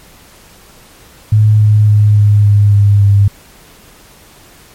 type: tone with pitch steps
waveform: sine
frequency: 107 / 105.89 / 104.8 / 103.71 / 102.64 / 101.58 / 100.53 Hz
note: A2 / G#2 / G#2 / G#2 / G#2 / G#2 / G2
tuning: -48 / +34 / +16 / -2 / -20 / -38 / +44 cents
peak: -4 dBFS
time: 1.32-3.28 s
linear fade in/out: 5 ms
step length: 280 ms
effects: pink hiss -41 dBFS RMS until 4.74 s + MP3 64 kbps